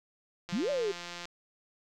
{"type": "click train", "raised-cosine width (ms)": 0.2, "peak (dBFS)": -24, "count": 134, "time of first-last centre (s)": [0.49, 1.254], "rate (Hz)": 174}
{"type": "exponential two-way sweep", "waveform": "sine", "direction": "up then down", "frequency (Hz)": [164.2, 601, 379.3], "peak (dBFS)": -28, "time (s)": [0.52, 0.92], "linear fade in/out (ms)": 10, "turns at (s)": 0.7}
{"effects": []}